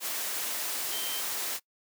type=tone in noise; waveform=sine; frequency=3128 Hz; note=G7; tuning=4 cents flat; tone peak=-37 dBFS; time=0.9-1.23 s; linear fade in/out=50 ms; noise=white; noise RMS=-33 dBFS; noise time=0-1.6 s; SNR=-7 dB; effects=noise-tail reverb RT60 0.1 s tail -22 dB re dry + high-pass 300 Hz 12 dB/octave